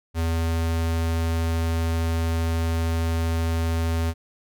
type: tone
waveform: square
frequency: 82.41 Hz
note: E2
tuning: in tune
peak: -22 dBFS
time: 0.14-4.14 s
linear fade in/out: 50 ms
effects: none